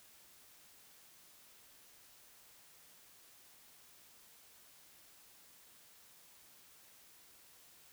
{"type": "silence", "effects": ["white hiss -62 dBFS RMS until 7.92 s"]}